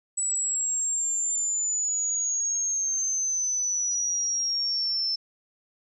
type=exponential sweep; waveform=sine; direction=down; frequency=7902 to 5300 Hz; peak=-24 dBFS; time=0.17-5.16 s; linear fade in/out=10 ms; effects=none